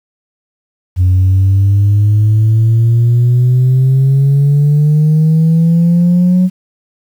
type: exponential sweep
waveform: sine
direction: up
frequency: 90.3 to 185 Hz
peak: -4 dBFS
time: 0.96-6.5 s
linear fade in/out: 50 ms
effects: tanh soft clip ceiling -4 dBFS + 7-bit